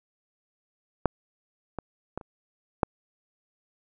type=clicks; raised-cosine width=1 ms; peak=-6 / -18 / -18 / -30 / -6 dBFS; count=5; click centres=1.057 / 1.787 / 2.176 / 2.212 / 2.832 s; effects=none